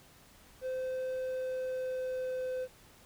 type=tone with pitch glide; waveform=triangle; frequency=516 to 511.3 Hz; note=C5 to C5; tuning=-24 to -40 cents; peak=-31 dBFS; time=0.61-2.68 s; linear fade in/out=50 ms; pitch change=-16 cents; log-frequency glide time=1.11-2.56 s; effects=pink hiss -59 dBFS RMS until 3.05 s